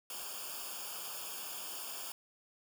white noise with comb filter, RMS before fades -43 dBFS, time 0.1-2.12 s, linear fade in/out 2 ms, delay 0.5 ms, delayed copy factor -1, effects none

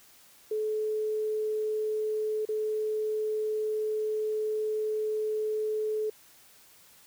sine tone with dropouts, 430.5 Hz, A4, 38 cents flat, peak -27 dBFS, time 0.51-6.1 s, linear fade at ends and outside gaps 5 ms, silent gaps 2.453-2.488 s, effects white hiss -57 dBFS RMS until 7.06 s

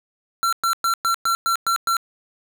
square tone bursts, 1357 Hz, E6, 50 cents sharp, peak -18 dBFS, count 8, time 0.43-1.968 s, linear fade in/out 0 ms, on 96 ms, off 110 ms, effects none

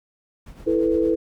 brown noise with tremolo, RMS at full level -36 dBFS, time 0.46-1.15 s, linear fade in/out 5 ms, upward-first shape triangle, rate 8.7 Hz, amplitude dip 65%
sine chord, E suspended fourth, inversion none, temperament just, 329.6 / 439.5 / 494.4 Hz, E4 / A4 / B4, 0 / -2 / +2 cents, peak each -20 / -22 / -23 dBFS, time 0.66-1.16 s, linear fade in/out 20 ms
effects none

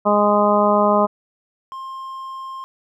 harmonic tone, 206.9 Hz, G#3, 6 cents flat, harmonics 1 / 2 / 3 / 4 / 5 / 6, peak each -20 / -22 / -17 / -22 / -19 / -22 dBFS, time 0.05-1.07 s, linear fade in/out 20 ms
triangle tone, 1060 Hz, C6, 22 cents sharp, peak -27 dBFS, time 1.72-2.64 s, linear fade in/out 0 ms
effects none

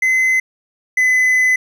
triangle tone pair in turn, 2045 / 2017 Hz, C7 / B6, -40 / +36 cents, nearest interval unison, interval 24 cents, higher first, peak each -10 / -9 dBFS, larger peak second, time 0.02-0.4 / 0.97-1.56 s, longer second, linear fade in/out 5 ms, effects none

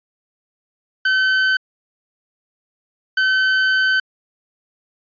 40% pulse tone pair in turn, 1530 / 1530 Hz, G6 / G6, -42 / -42 cents, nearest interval unison, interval 0 cents, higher neither, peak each -13 dBFS, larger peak neither, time 1.05-1.57 / 3.17-4 s, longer second, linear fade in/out 5 ms, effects resampled to 11025 Hz

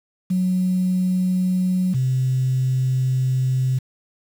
sine tone pair in turn, 183.7 / 129.54 Hz, F#3 / C3, -12 / -17 cents, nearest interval tritone, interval 605 cents, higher first, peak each -16 dBFS, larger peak neither, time 0.3-1.94 / 1.94-3.79 s, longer second, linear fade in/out 10 ms, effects tanh soft clip ceiling -12 dBFS + 7-bit

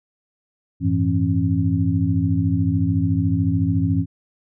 sine tone cluster, 92.8 / 106.6 / 166.9 / 271.1 Hz, F#2 / G#2 / E3 / C#4, +6 / +46 / +22 / -38 cents, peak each -22 dBFS, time 0.8-4.06 s, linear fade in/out 50 ms, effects none

